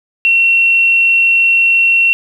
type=tone; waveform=sine; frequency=2723 Hz; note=F7; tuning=44 cents flat; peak=-7 dBFS; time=0.25-2.13 s; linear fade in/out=0 ms; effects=7-bit